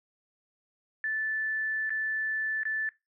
sine tone with dropouts, 1753 Hz, A6, 7 cents flat, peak -28 dBFS, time 1.04-2.89 s, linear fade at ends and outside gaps 1 ms, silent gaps 1.895-1.904 / 2.633-2.653 s, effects noise-tail reverb RT60 0.2 s tail -19 dB re dry

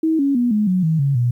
sine tone with pitch steps, 320 / 278.6 / 242.5 / 211.1 / 183.79 / 160 / 139.29 / 121.26 Hz, D#4 / C#4 / B3 / G#3 / F#3 / D#3 / C#3 / B2, +49 / +9 / -31 / +29 / -11 / +49 / +9 / -31 cents, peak -14 dBFS, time 0.03-1.31 s, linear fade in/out 5 ms, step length 160 ms, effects 9-bit

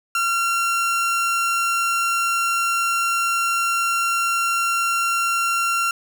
30% pulse tone, 1371 Hz, F6, 32 cents flat, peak -16 dBFS, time 0.15-5.91 s, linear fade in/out 2 ms, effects none

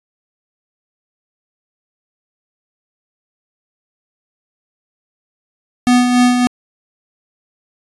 square tone with tremolo, 246.9 Hz, B3, in tune, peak -8 dBFS, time 5.87-6.47 s, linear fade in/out 0 ms, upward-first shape sine, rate 3.5 Hz, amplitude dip 45%, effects resampled to 24000 Hz

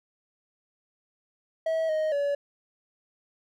triangle tone with pitch steps, 646 / 624 / 570 Hz, E5 / D#5 / C#5, -35 / +5 / +48 cents, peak -22 dBFS, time 1.66-2.35 s, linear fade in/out 5 ms, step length 230 ms, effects none

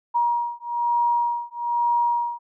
sine beating tone pair, 950 / 951.1 Hz, A#5 / A#5, +33 / +35 cents, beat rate 1.1 Hz, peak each -23 dBFS, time 0.14-2.39 s, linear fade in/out 20 ms, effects none

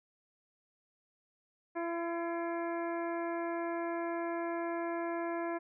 harmonic tone with a mistuned harmonic, 338.1 Hz, E4, 44 cents sharp, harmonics 1 / 2 / 3 / 4 / 5 / 6 / 7, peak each -36 / -38 / -42 / -49 / -46 / -51 / -55 dBFS, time 1.75-5.59 s, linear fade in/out 20 ms, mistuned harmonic 6, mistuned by +74 cents, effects none

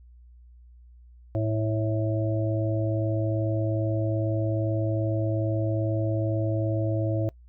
harmonic tone with a mistuned harmonic, 109.1 Hz, A2, 14 cents flat, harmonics 1 / 3 / 5 / 6, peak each -25 / -30 / -32 / -33 dBFS, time 1.35-7.29 s, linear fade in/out 0 ms, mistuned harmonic 5, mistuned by +21 cents, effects noise-tail reverb RT60 0.1 s tail -24 dB re dry + added 60 Hz sine -48 dBFS peak until 7.48 s

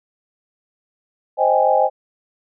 sine chord, Ab major seventh, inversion first, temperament equal, 523.3 / 622.3 / 784 / 830.6 Hz, C5 / Eb5 / G5 / Ab5, 0 / 0 / 0 / 0 cents, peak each -18 dBFS, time 1.37-1.9 s, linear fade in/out 50 ms, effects none

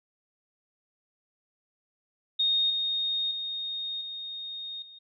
sine tone with level steps, 3705 Hz, A#7, 11 cents flat, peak -22 / -26 / -31 / -35 / -46 dBFS, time 2.39-4.99 s, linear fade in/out 10 ms, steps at 2.7 / 3.31 / 4.01 / 4.82 s, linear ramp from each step 2 ms, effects none

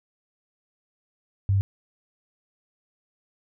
sine tone, 98.1 Hz, G2, 2 cents sharp, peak -18 dBFS, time 1.49-1.61 s, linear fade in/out 0 ms, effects none

